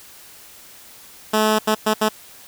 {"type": "tone bursts at uneven times", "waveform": "10% pulse", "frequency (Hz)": 215.9, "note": "A3", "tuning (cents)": -33, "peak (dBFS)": -7, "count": 4, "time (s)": [[1.33, 1.59], [1.67, 1.75], [1.86, 1.94], [2.01, 2.09]], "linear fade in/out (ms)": 10, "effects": ["white hiss -44 dBFS RMS until 2.47 s"]}